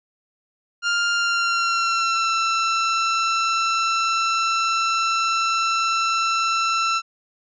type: tone with pitch glide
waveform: sawtooth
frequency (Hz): 1400 to 1338.3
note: F6 to E6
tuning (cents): +4 to +26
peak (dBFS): -15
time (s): 0.82-7.02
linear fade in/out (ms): 50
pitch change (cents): -78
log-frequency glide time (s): 1.13-2.31
effects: resampled to 16000 Hz